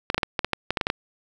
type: clicks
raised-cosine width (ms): 0.3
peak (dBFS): -6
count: 12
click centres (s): 0.101 / 0.145 / 0.18 / 0.232 / 0.392 / 0.446 / 0.533 / 0.706 / 0.772 / 0.812 / 0.869 / 0.901
effects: 7-bit